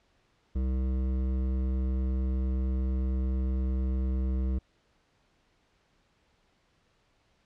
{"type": "tone with hard clipping", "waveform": "sine", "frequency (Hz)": 64.6, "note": "C2", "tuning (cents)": -21, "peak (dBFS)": -28, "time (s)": [0.55, 4.59], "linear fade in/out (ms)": 10, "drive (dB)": 12, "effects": ["pink hiss -69 dBFS RMS until 7.45 s", "low-pass 5000 Hz 12 dB/octave"]}